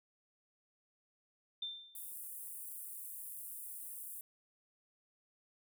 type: tone with exponential decay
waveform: sine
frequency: 3576 Hz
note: A7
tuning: 27 cents sharp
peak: -36 dBFS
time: 1.62-2.13 s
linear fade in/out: 5 ms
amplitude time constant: 110 ms
type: high-pass noise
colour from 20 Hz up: pink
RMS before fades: -47 dBFS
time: 1.95-4.21 s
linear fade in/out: 2 ms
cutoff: 9100 Hz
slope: 48 dB/octave
effects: none